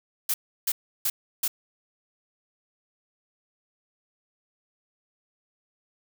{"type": "noise bursts", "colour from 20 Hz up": "blue", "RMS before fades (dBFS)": -25, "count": 4, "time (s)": [0.29, 1.48], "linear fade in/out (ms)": 5, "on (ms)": 50, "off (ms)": 330, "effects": []}